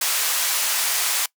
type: band-pass noise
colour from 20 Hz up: white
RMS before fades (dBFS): -22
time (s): 0.01-1.26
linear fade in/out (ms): 5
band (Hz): 810 to 14000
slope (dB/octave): 12
effects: noise-tail reverb RT60 0.1 s tail -22 dB re dry